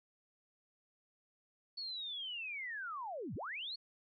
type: linear two-way sweep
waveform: sine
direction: down then up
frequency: 4457 to 77.78 to 4457 Hz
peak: -40 dBFS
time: 1.77-3.76 s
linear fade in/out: 10 ms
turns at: 3.35 s
effects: none